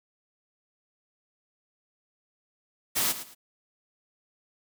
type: noise with echo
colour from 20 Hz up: white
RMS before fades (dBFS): -26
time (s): 2.95-3.13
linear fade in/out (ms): 20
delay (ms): 110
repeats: 2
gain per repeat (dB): -12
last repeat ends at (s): 3.35
effects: none